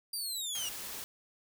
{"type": "linear sweep", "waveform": "20% pulse", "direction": "down", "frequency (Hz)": [4788, 2794], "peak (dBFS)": -29, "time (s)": [0.13, 0.69], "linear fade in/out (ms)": 5}
{"type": "noise", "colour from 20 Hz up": "white", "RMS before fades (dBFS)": -42, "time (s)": [0.55, 1.04], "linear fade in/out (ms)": 0}
{"effects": []}